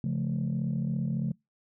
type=chord; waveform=sine; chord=Db augmented; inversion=none; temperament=just; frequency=138.59 / 173.24 / 216.5 Hz; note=Db3 / F3 / A3; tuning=0 / -14 / -28 cents; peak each=-29 / -31 / -31 dBFS; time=0.04-1.32 s; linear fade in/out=2 ms; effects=noise-tail reverb RT60 0.2 s tail -26 dB re dry + tanh soft clip ceiling -22 dBFS